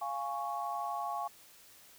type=chord; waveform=sine; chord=Db major; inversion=first; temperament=equal; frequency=698.5 / 830.6 / 1108.7 Hz; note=F5 / Ab5 / Db6; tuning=0 / 0 / 0 cents; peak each=-39 / -38 / -38 dBFS; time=0.01-1.28 s; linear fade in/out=10 ms; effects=white hiss -58 dBFS RMS until 1.98 s